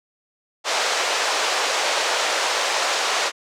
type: band-pass noise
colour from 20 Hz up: pink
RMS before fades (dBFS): -22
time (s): 0.64-3.32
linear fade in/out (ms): 50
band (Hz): 510 to 7100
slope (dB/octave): 24
effects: none